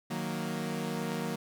sawtooth chord, D# minor, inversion none, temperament equal, 155.56 / 185 / 233.1 Hz, D#3 / F#3 / A#3, 0 / 0 / 0 cents, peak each -34 / -33 / -32 dBFS, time 0.1-1.36 s, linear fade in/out 10 ms, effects none

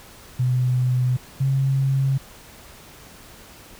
sine tone pair in turn, 126 / 135.16 Hz, B2 / C#3, +35 / -43 cents, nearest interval minor second, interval 122 cents, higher second, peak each -17 dBFS, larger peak neither, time 0.39-1.17 / 1.4-2.18 s, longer neither, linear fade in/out 10 ms, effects pink hiss -45 dBFS RMS until 3.79 s

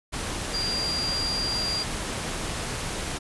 sine tone in noise, 4767 Hz, D8, 25 cents sharp, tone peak -26 dBFS, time 0.53-1.84 s, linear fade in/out 20 ms, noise pink, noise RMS -31 dBFS, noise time 0.12-3.19 s, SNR +2 dB, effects resampled to 24000 Hz

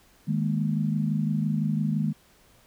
sine chord, D# suspended fourth, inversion none, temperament just, 155.56 / 207.4 / 233.3 Hz, D#3 / G#3 / A#3, 0 / -2 / +2 cents, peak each -26 / -27 / -30 dBFS, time 0.27-2.13 s, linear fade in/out 20 ms, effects pink hiss -59 dBFS RMS until 2.66 s

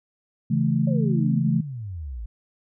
sine chord, A major, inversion first, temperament equal with one note detuned, 138.59 / 164.81 / 218.4 Hz, C#3 / E3 / A3, 0 / 0 / -13 cents, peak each -23 dBFS, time 0.5-1.61 s, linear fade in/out 10 ms
sine exponential sweep, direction down, 570 to 51.7 Hz, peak -30 dBFS, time 0.87-2.26 s, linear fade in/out 5 ms
effects none

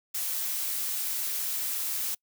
blue noise, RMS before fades -31 dBFS, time 0.14-2.15 s, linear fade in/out 10 ms, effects noise-tail reverb RT60 0.1 s tail -26 dB re dry

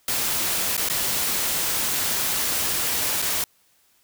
white noise with dropouts, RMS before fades -24 dBFS, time 0.08-3.44 s, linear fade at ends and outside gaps 2 ms, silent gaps 0.768-0.777 / 0.888-0.898 / 3.219-3.223 s, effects white hiss -62 dBFS RMS until 4.03 s

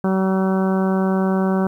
harmonic tone, 190 Hz, F#3, 46 cents sharp, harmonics 1 / 2 / 3 / 4 / 5 / 6 / 7 / 8, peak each -17 / -23 / -27 / -29 / -31 / -33 / -34 / -35 dBFS, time 0.04-1.67 s, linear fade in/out 2 ms, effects 9-bit

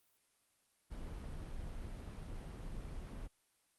brown noise, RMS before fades -45 dBFS, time 0.9-3.28 s, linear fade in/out 20 ms, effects white hiss -75 dBFS RMS until 3.78 s + Opus 32 kbps

